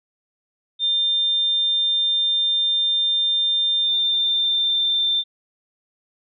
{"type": "tone with pitch glide", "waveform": "sine", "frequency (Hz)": [3600, 3575], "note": ["A7", "A7"], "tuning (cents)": [39, 27], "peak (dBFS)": -17, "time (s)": [0.79, 5.24], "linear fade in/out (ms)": 50, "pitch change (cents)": -12, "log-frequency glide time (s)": [3.79, 5.05], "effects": []}